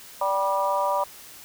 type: harmonic tone with a mistuned harmonic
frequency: 194.6 Hz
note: G3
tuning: 12 cents flat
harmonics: 3 / 4 / 5 / 6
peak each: -26 / -30 / -24 / -30 dBFS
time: 0.21-1.04 s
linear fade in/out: 5 ms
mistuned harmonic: 6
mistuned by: +34 cents
effects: white hiss -45 dBFS RMS until 1.44 s